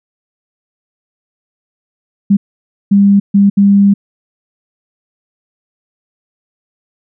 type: tone bursts at uneven times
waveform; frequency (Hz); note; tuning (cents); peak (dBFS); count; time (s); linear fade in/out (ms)
sine; 200; G3; +35; -4; 4; 2.3-2.37 / 2.91-3.2 / 3.34-3.5 / 3.57-3.94; 10
effects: none